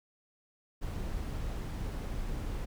brown noise, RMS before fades -36 dBFS, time 0.81-2.66 s, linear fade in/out 20 ms, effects none

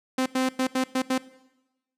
sawtooth tone bursts at uneven times, 259.4 Hz, C4, 15 cents flat, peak -18 dBFS, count 6, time 0.18-0.26 / 0.35-0.49 / 0.59-0.67 / 0.75-0.84 / 0.95-1.02 / 1.1-1.18 s, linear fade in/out 5 ms, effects noise-tail reverb RT60 1.0 s tail -19 dB re dry + low-pass 11000 Hz 12 dB/octave

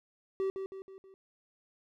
triangle tone with echo, 384.9 Hz, G4, 32 cents flat, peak -27 dBFS, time 0.4-0.5 s, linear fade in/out 0 ms, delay 160 ms, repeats 4, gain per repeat -6 dB, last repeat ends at 1.14 s, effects none

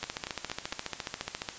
two click trains, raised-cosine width 0.2 ms, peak -15 / -17 dBFS, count 22 / 4, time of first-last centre 0.03-1.488 / 0.04-0.728 s, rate 14.4 / 4.36 Hz, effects white hiss -45 dBFS RMS until 1.58 s + resampled to 16000 Hz

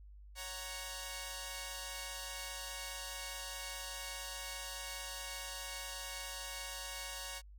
5% pulse chord, F# major, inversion second, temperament equal, 554.4 / 740 / 932.3 Hz, C#5 / F#5 / A#5, 0 / 0 / 0 cents, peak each -35 / -37 / -34 dBFS, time 0.35-7.42 s, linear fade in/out 50 ms, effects added 50 Hz sine -52 dBFS peak until 7.58 s

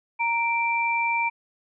sine tone pair together, 931 / 2349 Hz, A#5 / D7, -2 / 0 cents, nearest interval octave + major third, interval 1602 cents, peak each -24 dBFS, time 0.19-1.3 s, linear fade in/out 20 ms, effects none

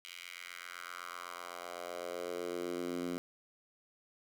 10% pulse tone with high-pass filter sweep, 87.9 Hz, F2, 12 cents sharp, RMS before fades -42 dBFS, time 0.05-3.18 s, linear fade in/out 0 ms, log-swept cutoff 2700 to 230 Hz, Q 2.4, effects none

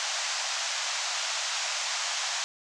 white band-pass noise, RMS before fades -31 dBFS, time 0-2.44 s, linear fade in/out 0 ms, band 630 to 7100 Hz, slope 48 dB/octave, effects none

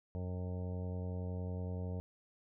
harmonic tone with a mistuned harmonic, 90.8 Hz, F#2, 32 cents flat, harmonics 1 / 2 / 3 / 4 / 5 / 6 / 7 / 9 / 10, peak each -38 / -44 / -52 / -59 / -49 / -53 / -54 / -60 / -63 dBFS, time 0.15-2 s, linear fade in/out 0 ms, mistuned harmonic 9, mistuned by -63 cents, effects none

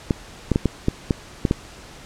clicks, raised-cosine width 3 ms, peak -4 dBFS, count 8, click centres 0.108 / 0.517 / 0.559 / 0.657 / 0.884 / 1.108 / 1.452 / 1.511 s, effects pink hiss -42 dBFS RMS until 2.05 s + low-pass 8000 Hz 12 dB/octave

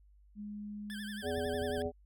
sine tone, 207.7 Hz, G#3, in tune, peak -40 dBFS, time 0.35-1.24 s, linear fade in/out 50 ms
25% pulse tone with vibrato, 1651 Hz, G#6, 11 cents flat, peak -40 dBFS, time 0.9-1.82 s, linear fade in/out 0 ms, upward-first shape sine, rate 11 Hz, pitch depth 130 cents each way
harmonic tone, 83.1 Hz, E2, 15 cents sharp, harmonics 1 / 3 / 5 / 7 / 9, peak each -43 / -40 / -36 / -38 / -43 dBFS, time 1.22-1.92 s, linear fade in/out 50 ms
click train, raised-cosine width 5 ms, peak -35 dBFS, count 7, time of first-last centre 1.38-1.86 s, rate 12.5 Hz
effects added 50 Hz sine -59 dBFS peak until 2.05 s

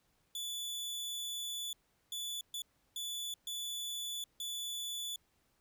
sawtooth tone bursts at uneven times, 3464 Hz, A7, 28 cents flat, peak -35 dBFS, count 6, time 0.35-1.73 / 2.12-2.41 / 2.54-2.62 / 2.96-3.34 / 3.47-4.24 / 4.4-5.16 s, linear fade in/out 2 ms, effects pink hiss -75 dBFS RMS until 5.6 s

